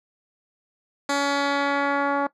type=tone with low-pass filter sweep; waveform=10% pulse; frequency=282.1 Hz; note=C#4; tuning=30 cents sharp; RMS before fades=-23 dBFS; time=1.09-2.27 s; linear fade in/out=5 ms; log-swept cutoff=7500 to 1100 Hz; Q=1.1; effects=noise-tail reverb RT60 0.1 s tail -18 dB re dry